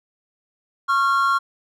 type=tone pair together; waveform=triangle; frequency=1096.1 / 1381 Hz; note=C#6 / F6; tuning=-20 / -20 cents; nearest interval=major third; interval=400 cents; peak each=-17 dBFS; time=0.88-1.39 s; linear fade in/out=20 ms; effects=none